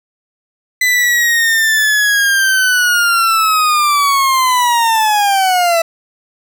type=linear sweep; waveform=40% pulse; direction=down; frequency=2011 to 657 Hz; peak=-9 dBFS; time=0.81-5.82 s; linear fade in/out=5 ms; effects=none